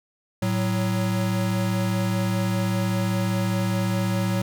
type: tone pair together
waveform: square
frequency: 110.89 / 186.5 Hz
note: A2 / F#3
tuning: +14 / +14 cents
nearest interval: major sixth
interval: 900 cents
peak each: -25 dBFS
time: 0.42-4.42 s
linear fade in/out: 5 ms
effects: none